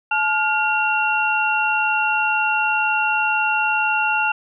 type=tone cluster; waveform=sine; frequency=861 / 1417 / 2741 Hz; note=A5 / F6 / F7; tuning=-38 / +25 / -33 cents; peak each=-21 dBFS; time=0.11-4.32 s; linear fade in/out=5 ms; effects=none